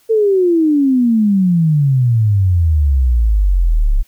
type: exponential sweep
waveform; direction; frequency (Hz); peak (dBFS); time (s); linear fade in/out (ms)
sine; down; 455.1 to 32.94; -9; 0.09-4.03; 20
effects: white hiss -54 dBFS RMS until 4.07 s